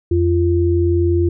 sine tone pair together, 86.28 / 345.1 Hz, F2 / F4, -20 / -21 cents, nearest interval 2 octaves, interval 2399 cents, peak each -15 dBFS, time 0.11-1.29 s, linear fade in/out 5 ms, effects none

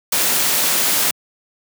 white noise, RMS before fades -17 dBFS, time 0.12-1.11 s, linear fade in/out 5 ms, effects high-pass 150 Hz 12 dB/octave

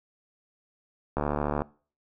click train, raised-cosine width 1 ms, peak -13 dBFS, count 34, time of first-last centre 1.17-1.62 s, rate 73.4 Hz, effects noise-tail reverb RT60 0.4 s tail -22 dB re dry

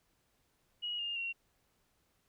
sine tone with pitch steps, 2900 / 2821 / 2744 Hz, F#7 / F7 / F7, -35 / +17 / -31 cents, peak -35 dBFS, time 0.82-1.33 s, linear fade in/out 20 ms, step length 170 ms, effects pink hiss -75 dBFS RMS until 2.28 s

